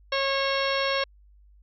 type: harmonic tone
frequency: 546 Hz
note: C#5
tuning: 26 cents flat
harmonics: 1 / 2 / 3 / 4 / 5 / 6 / 7 / 8 / 10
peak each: -27 / -30 / -32 / -33 / -34 / -35 / -35 / -36 / -37 dBFS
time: 0.12-1.04 s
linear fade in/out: 5 ms
effects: added 50 Hz sine -52 dBFS peak until 1.62 s